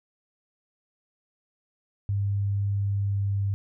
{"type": "tone with pitch glide", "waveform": "sine", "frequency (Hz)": [100.2, 99.51], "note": ["G2", "G2"], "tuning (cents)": [38, 26], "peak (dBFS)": -23, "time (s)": [2.09, 3.54], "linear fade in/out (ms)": 0, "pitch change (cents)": -12, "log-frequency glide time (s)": [2.66, 3.37], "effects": []}